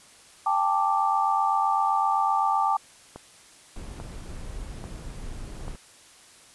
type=chord; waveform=sine; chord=G suspended second; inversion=none; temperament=equal with one note detuned; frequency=792.2 / 880 / 1174.7 Hz; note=G5 / A5 / D6; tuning=+18 / 0 / 0 cents; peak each=-25 dBFS; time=0.46-2.77 s; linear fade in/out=5 ms
type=click train; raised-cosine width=1 ms; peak=-24 dBFS; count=4; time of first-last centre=3.16-5.681 s; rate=1.19 Hz
type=noise; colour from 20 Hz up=brown; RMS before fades=-37 dBFS; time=3.76-5.76 s; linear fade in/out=2 ms
effects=white hiss -52 dBFS RMS until 6.54 s + resampled to 24000 Hz